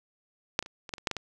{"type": "clicks", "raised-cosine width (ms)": 0.2, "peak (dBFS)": [-6, -22, -26, -24, -15, -28, -9, -13, -17], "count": 9, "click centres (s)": [0.591, 0.626, 0.661, 0.892, 0.938, 0.982, 1.072, 1.113, 1.167], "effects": []}